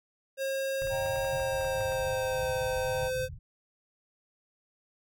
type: tone with pitch glide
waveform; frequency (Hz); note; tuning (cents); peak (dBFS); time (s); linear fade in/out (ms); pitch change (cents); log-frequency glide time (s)
square; 539 to 514.1; C#5 to C5; -49 to -31; -30; 0.37-3.29; 50; -82; 1.25-2.52
type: low-pass noise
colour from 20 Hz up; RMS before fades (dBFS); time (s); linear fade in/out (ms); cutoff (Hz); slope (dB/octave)
white; -41; 0.81-3.39; 10; 150; 96
type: clicks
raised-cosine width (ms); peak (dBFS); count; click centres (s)
0.5; -32; 10; 0.821 / 0.872 / 1.062 / 1.16 / 1.247 / 1.399 / 1.611 / 1.647 / 1.809 / 1.922
type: chord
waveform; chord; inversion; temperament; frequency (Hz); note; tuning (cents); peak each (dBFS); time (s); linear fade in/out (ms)
triangle; Eb major; none; just; 622.3 / 777.8 / 933.4; Eb5 / G5 / Bb5; 0 / -14 / +2; -39 / -36 / -39; 0.89-3.11; 50
effects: none